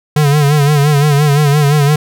square tone with vibrato, 146 Hz, D3, 10 cents flat, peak -8 dBFS, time 0.16-1.96 s, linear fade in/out 5 ms, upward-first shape sine, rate 5.8 Hz, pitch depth 72 cents each way, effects none

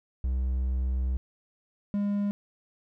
triangle tone pair in turn, 64 / 203.2 Hz, C2 / G#3, -38 / -38 cents, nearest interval octave + minor sixth, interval 2000 cents, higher second, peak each -23 / -23 dBFS, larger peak neither, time 0.24-1.17 / 1.94-2.31 s, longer first, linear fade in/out 0 ms, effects none

